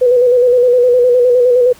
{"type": "tone with vibrato", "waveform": "sine", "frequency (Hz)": 493.9, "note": "B4", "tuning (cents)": 0, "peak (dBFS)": -6, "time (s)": [0.01, 1.73], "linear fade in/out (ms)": 10, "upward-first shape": "square", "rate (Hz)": 9.7, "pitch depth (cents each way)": 37, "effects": ["pink hiss -42 dBFS RMS until 1.79 s"]}